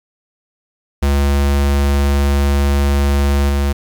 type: tone with level steps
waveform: square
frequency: 70.4 Hz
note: C#2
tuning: 27 cents sharp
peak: -12 / -14 dBFS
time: 1.02-3.73 s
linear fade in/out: 10 ms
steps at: 3.49 s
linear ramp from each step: 5 ms
effects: 8-bit